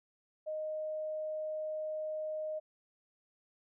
sine tone, 620 Hz, D#5, 6 cents flat, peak -35 dBFS, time 0.46-2.6 s, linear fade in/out 20 ms, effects none

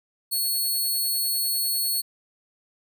10% pulse tone, 4370 Hz, C#8, 26 cents flat, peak -16 dBFS, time 0.31-2.02 s, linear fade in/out 20 ms, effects none

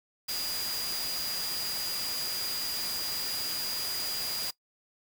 sine tone in noise, 4864 Hz, D#8, 40 cents flat, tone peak -33 dBFS, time 0.28-4.51 s, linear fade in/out 10 ms, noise white, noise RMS -36 dBFS, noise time 0.28-4.51 s, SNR 0 dB, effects noise-tail reverb RT60 0.1 s tail -21 dB re dry

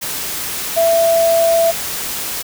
sine tone in noise, 666 Hz, E5, 18 cents sharp, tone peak -10 dBFS, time 0.76-1.72 s, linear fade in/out 20 ms, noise white, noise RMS -23 dBFS, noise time 0.01-2.43 s, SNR +10 dB, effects none

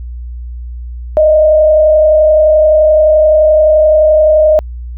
sine tone with frequency modulation, 618 Hz, D#5, 12 cents flat, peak -4 dBFS, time 1.17-4.59 s, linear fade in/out 0 ms, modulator 31.6 Hz, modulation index 0.41, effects added 60 Hz sine -21 dBFS peak until 4.97 s

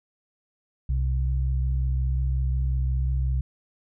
sine tone pair together, 64.44 / 130 Hz, C2 / C3, -26 / -11 cents, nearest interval octave, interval 1215 cents, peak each -22 / -29 dBFS, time 0.89-3.41 s, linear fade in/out 5 ms, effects none

